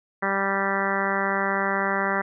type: harmonic tone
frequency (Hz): 196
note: G3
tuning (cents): 0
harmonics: 1 / 2 / 3 / 4 / 5 / 6 / 7 / 8 / 9 / 10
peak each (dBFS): -31 / -31 / -31 / -31 / -31 / -31 / -31 / -31 / -31 / -31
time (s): 0.22-2.22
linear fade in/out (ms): 10
effects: none